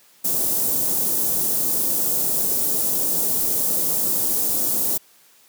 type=band-stop noise; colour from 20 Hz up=white; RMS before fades=-21 dBFS; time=0.24-4.98 s; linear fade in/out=10 ms; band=500 to 9200 Hz; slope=12 dB/octave; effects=white hiss -54 dBFS RMS until 5.48 s + high-pass 150 Hz 12 dB/octave